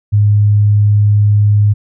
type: tone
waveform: sine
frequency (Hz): 103.83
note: G#2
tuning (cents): 0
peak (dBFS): -6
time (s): 0.12-1.74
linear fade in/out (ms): 20
effects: none